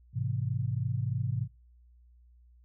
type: tone cluster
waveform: sine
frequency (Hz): 105.3 / 128.5 / 162.7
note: G#2 / C3 / E3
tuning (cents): +24 / -31 / -22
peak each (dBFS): -32 / -31 / -39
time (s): 0.13-1.48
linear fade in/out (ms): 50
effects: noise-tail reverb RT60 0.3 s tail -26 dB re dry + added 60 Hz sine -56 dBFS peak until 2.64 s